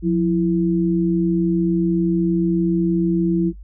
sine tone pair together, 178.3 / 331.5 Hz, F3 / E4, +36 / +10 cents, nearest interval major seventh, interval 1074 cents, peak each -17 / -18 dBFS, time 0.02-3.53 s, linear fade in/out 50 ms, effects noise-tail reverb RT60 0.1 s tail -17 dB re dry + added 50 Hz sine -35 dBFS peak until 3.63 s

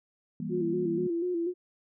sine chord, E diminished, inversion none, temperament just, 164.81 / 197.78 / 237.3 Hz, E3 / G3 / Bb3, 0 / +16 / +31 cents, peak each -36 dBFS, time 0.4-1.07 s, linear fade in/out 2 ms
sine tone with vibrato, 348.3 Hz, F4, 5 cents flat, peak -27 dBFS, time 0.49-1.54 s, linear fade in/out 50 ms, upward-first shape square, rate 4.1 Hz, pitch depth 55 cents each way
effects none

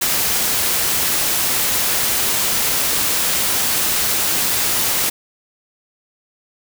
white noise, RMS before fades -18 dBFS, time 0.01-5.1 s, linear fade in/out 10 ms, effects none

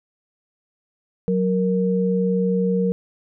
sine tone pair together, 185 / 466.2 Hz, F#3 / A#4, 0 / 0 cents, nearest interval octave + major third, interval 1600 cents, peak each -19 / -21 dBFS, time 1.28-2.92 s, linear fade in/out 0 ms, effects none

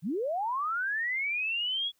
sine linear sweep, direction up, 135.8 to 3389 Hz, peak -28 dBFS, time 0.02-1.92 s, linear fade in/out 50 ms, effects white hiss -72 dBFS RMS until 1.99 s

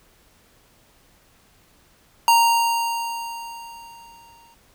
square tone with exponential decay, 929 Hz, A#5, 6 cents flat, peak -12 dBFS, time 2.28-4.54 s, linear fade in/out 1 ms, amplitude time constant 490 ms, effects pink hiss -57 dBFS RMS until 4.74 s

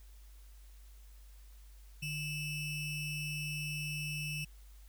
square ring-modulated tone, 1390 Hz, F6, 9 cents flat, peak -34 dBFS, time 2.02-4.45 s, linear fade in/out 10 ms, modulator 1240 Hz, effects added 50 Hz sine -52 dBFS peak until 4.88 s + white hiss -66 dBFS RMS until 4.88 s

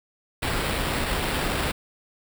pink noise with sample-and-hold, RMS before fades -26 dBFS, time 0.42-1.72 s, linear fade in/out 10 ms, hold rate 6300 Hz, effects none

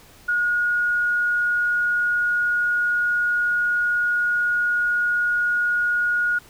sine tone, 1442 Hz, F#6, 45 cents flat, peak -18 dBFS, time 0.28-6.39 s, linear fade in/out 10 ms, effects pink hiss -49 dBFS RMS until 6.49 s

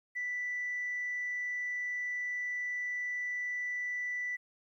sine tone, 1975.5 Hz, B6, in tune, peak -32 dBFS, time 0.15-4.37 s, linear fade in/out 20 ms, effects tanh soft clip ceiling -29 dBFS + 12-bit

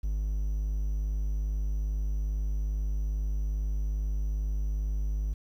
triangle tone, 51.2 Hz, G#1, 24 cents flat, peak -25 dBFS, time 0.03-5.34 s, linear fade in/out 10 ms, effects 10-bit

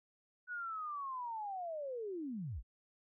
sine linear sweep, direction down, 1486 to 35.39 Hz, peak -39 dBFS, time 0.47-2.63 s, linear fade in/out 50 ms, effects none

